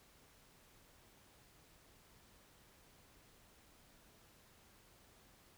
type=silence; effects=pink hiss -66 dBFS RMS until 5.57 s